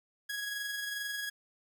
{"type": "tone with amplitude modulation", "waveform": "sawtooth", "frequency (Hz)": 1661.2, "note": "G#6", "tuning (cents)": 0, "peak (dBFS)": -30, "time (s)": [0.29, 1.3], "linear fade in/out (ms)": 10, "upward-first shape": "sine", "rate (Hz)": 22.4, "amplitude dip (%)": 35, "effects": ["11-bit"]}